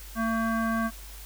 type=tone with low-pass filter; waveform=square; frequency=225.8 Hz; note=A3; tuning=45 cents sharp; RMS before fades=-27 dBFS; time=0.15-0.91 s; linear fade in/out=50 ms; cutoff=1400 Hz; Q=7.2; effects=added 50 Hz sine -42 dBFS peak until 1.25 s + white hiss -47 dBFS RMS until 1.25 s